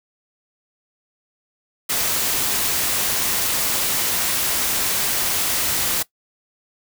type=noise; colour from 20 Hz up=white; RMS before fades=-21 dBFS; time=1.89-6.03 s; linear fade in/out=10 ms; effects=noise-tail reverb RT60 0.1 s tail -19 dB re dry